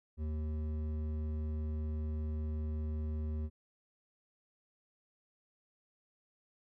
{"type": "tone with hard clipping", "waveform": "sine", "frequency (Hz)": 77.1, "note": "D#2", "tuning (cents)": -15, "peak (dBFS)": -36, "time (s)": [0.17, 3.5], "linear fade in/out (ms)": 50, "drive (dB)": 10, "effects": []}